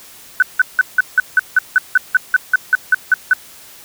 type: tone bursts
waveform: sine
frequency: 1506 Hz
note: F#6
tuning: 30 cents sharp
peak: -6 dBFS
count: 16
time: 0.4-3.334 s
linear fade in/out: 2 ms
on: 24 ms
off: 170 ms
effects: white hiss -40 dBFS RMS until 3.84 s